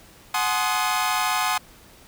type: chord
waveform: sawtooth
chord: Ab dominant seventh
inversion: third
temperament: equal with one note detuned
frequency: 740 / 852 / 1046.5 / 1244.5 Hz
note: Gb5 / Ab5 / C6 / Eb6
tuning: 0 / +44 / 0 / 0 cents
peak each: -23 dBFS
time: 0.34-1.58 s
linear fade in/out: 5 ms
effects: pink hiss -50 dBFS RMS until 2.07 s